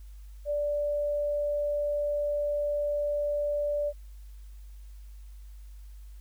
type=tone; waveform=sine; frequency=585 Hz; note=D5; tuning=7 cents flat; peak=-26 dBFS; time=0.45-3.93 s; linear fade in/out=50 ms; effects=added 50 Hz sine -43 dBFS peak until 6.2 s + white hiss -65 dBFS RMS until 6.2 s